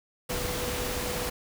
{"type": "tone in noise", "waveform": "sine", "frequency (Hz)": 493.9, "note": "B4", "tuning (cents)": 0, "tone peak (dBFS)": -35, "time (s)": [0.29, 1.3], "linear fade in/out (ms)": 10, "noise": "pink", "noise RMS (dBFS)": -32, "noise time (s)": [0.29, 1.3], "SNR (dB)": -6, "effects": []}